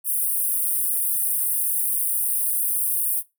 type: high-pass noise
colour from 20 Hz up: pink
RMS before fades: -23 dBFS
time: 0.04-3.23 s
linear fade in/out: 50 ms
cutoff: 9000 Hz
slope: 96 dB/octave
effects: noise-tail reverb RT60 0.2 s tail -18 dB re dry